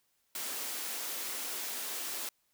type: high-pass noise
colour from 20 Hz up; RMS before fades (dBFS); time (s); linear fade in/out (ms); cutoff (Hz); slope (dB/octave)
white; -38; 0.35-2.29; 2; 240; 24
effects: white hiss -75 dBFS RMS until 2.53 s